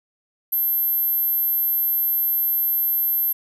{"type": "tone", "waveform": "sine", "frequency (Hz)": 12680, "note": "G9", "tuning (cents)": 19, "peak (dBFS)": -18, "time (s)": [0.52, 3.33], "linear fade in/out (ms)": 10, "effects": []}